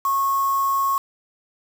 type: tone with quantisation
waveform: sine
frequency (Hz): 1095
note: C#6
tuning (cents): -22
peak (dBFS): -18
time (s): 0.05-0.98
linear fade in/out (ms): 2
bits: 5
effects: none